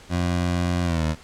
20% pulse tone with pitch glide, 88.2 to 78.58 Hz, F2 to D#2, +18 to +18 cents, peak -16 dBFS, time 0.09-1.16 s, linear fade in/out 50 ms, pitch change -200 cents, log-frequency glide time 0.84-1.04 s, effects pink hiss -47 dBFS RMS until 1.23 s + low-pass 8000 Hz 12 dB/octave

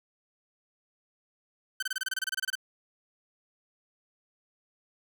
sawtooth tone bursts, 1536 Hz, G6, 36 cents flat, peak -25 dBFS, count 15, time 1.8-2.554 s, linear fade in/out 5 ms, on 26 ms, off 26 ms, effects none

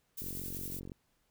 violet noise with tremolo, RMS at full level -41 dBFS, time 0.17-0.8 s, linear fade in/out 10 ms, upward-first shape square, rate 11 Hz, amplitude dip 25%
click train, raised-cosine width 3 ms, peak -32 dBFS, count 33, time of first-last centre 0.22-0.919 s, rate 45.8 Hz
effects pink hiss -75 dBFS RMS until 1.3 s

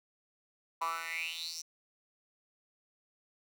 10% pulse tone with high-pass filter sweep, 164.81 Hz, E3, in tune, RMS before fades -38 dBFS, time 0.81-1.62 s, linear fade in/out 10 ms, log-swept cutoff 1000 to 5900 Hz, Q 7.4, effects none

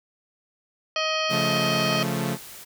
harmonic tone, 629 Hz, D#5, 19 cents sharp, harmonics 1 / 2 / 3 / 4 / 5 / 7 / 8 / 9, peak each -28 / -29 / -34 / -30 / -30 / -32 / -37 / -38 dBFS, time 0.96-2.03 s, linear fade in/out 2 ms
sawtooth chord, Db augmented, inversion none, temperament equal, 138.59 / 174.61 / 220 Hz, Db3 / F3 / A3, 0 / 0 / 0 cents, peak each -25 dBFS, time 1.29-2.38 s, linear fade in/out 50 ms
white noise, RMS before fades -42 dBFS, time 1.29-2.65 s, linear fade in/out 20 ms
effects none

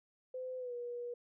sine tone with pitch glide, 511 to 482.3 Hz, C5 to B4, -41 to -41 cents, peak -39 dBFS, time 0.34-1.14 s, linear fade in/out 5 ms, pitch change -100 cents, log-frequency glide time 0.58-0.74 s, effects none

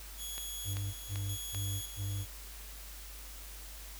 10% pulse tone with tremolo, 3349 Hz, G#7, 14 cents sharp, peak -32 dBFS, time 0.17-2.28 s, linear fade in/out 50 ms, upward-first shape square, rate 0.89 Hz, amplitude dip 55%
click train, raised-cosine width 0.2 ms, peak -24 dBFS, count 4, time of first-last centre 0.38-1.547 s, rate 2.57 Hz
triangle tone bursts, 99 Hz, G2, 18 cents sharp, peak -32 dBFS, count 4, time 0.64-2.26 s, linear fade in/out 50 ms, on 300 ms, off 140 ms
effects added 50 Hz sine -47 dBFS peak until 3.99 s + white hiss -50 dBFS RMS until 3.99 s

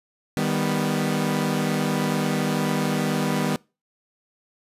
sawtooth chord, Eb augmented, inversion none, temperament equal with one note detuned, 155.56 / 197.82 / 246.9 Hz, Eb3 / G3 / B3, 0 / +16 / 0 cents, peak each -22 dBFS, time 0.37-3.56 s, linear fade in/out 0 ms, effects noise-tail reverb RT60 0.3 s tail -25 dB re dry + resampled to 32000 Hz

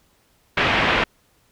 white low-pass noise, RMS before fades -19 dBFS, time 0.57-1.04 s, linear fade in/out 5 ms, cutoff 2800 Hz, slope 24 dB/octave, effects pink hiss -61 dBFS RMS until 1.51 s

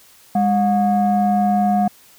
sine tone pair together, 203.6 / 721 Hz, G#3 / F#5, -34 / -45 cents, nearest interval octave + minor seventh, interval 2189 cents, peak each -15 dBFS, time 0.35-1.88 s, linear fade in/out 5 ms, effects tanh soft clip ceiling -9 dBFS + white hiss -49 dBFS RMS until 2.18 s

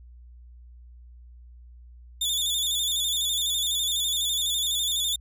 sawtooth tone with vibrato, 3520 Hz, A7, in tune, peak -21 dBFS, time 2.21-5.16 s, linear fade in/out 5 ms, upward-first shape square, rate 12 Hz, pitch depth 50 cents each way, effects added 60 Hz sine -45 dBFS peak until 5.2 s

